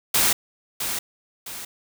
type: noise with echo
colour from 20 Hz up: white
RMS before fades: -19 dBFS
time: 0.14-0.33 s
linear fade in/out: 5 ms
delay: 660 ms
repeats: 2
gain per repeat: -8 dB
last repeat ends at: 1.65 s
effects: none

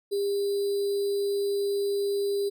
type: tone with sample-and-hold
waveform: sine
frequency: 401.3 Hz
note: G4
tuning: 41 cents sharp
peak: -24 dBFS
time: 0.11-2.5 s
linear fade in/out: 20 ms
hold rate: 4410 Hz
effects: none

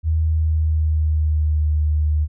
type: tone with pitch glide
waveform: sine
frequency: 79.6 to 76.05 Hz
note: D#2 to D#2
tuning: +40 to -39 cents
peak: -15 dBFS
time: 0.03-2.28 s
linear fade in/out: 50 ms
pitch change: -79 cents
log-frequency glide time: 0.18-1.7 s
effects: none

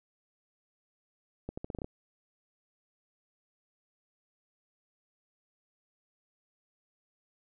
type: accelerating click train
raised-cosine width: 2 ms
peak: -24 dBFS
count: 8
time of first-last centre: 1.49-1.845 s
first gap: 85 ms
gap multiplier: 0.82
effects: none

